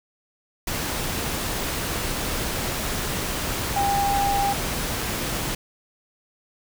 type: tone in noise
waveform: sine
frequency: 800 Hz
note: G5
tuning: 35 cents sharp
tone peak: -20 dBFS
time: 3.76-4.53 s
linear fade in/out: 5 ms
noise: pink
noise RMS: -27 dBFS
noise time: 0.67-5.55 s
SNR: +4 dB
effects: none